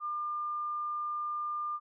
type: tone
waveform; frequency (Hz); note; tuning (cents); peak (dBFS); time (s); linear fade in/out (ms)
sine; 1200; D6; +37; -32; 0-1.8; 50
effects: none